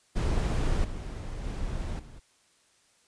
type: noise with level steps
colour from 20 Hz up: brown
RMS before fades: -26 / -36 / -33 / -46 dBFS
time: 0.15-2.2 s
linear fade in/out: 20 ms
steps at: 0.84 / 1.44 / 1.99 s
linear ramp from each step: 5 ms
effects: white hiss -65 dBFS RMS until 3.07 s + resampled to 22050 Hz